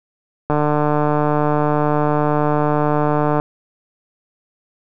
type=click train; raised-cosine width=1 ms; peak=-4 dBFS; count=433; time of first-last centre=0.5-3.399 s; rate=149 Hz; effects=none